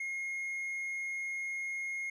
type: tone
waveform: triangle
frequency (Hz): 2148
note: C7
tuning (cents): +45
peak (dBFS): -33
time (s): 0-2.1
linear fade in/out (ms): 5
effects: resampled to 24000 Hz